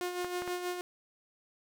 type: tone with tremolo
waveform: sawtooth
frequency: 357.6 Hz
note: F4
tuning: 41 cents sharp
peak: -28 dBFS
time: 0.01-0.81 s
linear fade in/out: 0 ms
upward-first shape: sine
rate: 6.3 Hz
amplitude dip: 50%
type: clicks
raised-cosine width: 0.5 ms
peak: -24 dBFS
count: 3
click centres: 0.246 / 0.421 / 0.477 s
effects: none